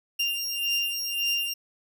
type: beating tone pair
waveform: 30% pulse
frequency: 2790 / 2791.8 Hz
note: F7 / F7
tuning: -2 / -1 cents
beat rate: 1.8 Hz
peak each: -26 dBFS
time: 0.19-1.54 s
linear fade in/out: 10 ms
effects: none